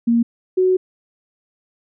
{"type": "tone pair in turn", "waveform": "sine", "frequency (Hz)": [233.7, 371], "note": ["A#3", "F#4"], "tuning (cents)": [5, 5], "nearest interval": "minor sixth", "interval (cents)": 800, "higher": "second", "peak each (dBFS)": -12, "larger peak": "neither", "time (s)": [[0.07, 0.23], [0.57, 0.77]], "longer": "second", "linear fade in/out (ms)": 10, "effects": []}